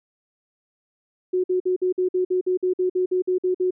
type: tone bursts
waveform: sine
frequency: 366.7 Hz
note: F#4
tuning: 15 cents flat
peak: -18 dBFS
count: 15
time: 1.33-3.708 s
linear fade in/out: 10 ms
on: 110 ms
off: 52 ms
effects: none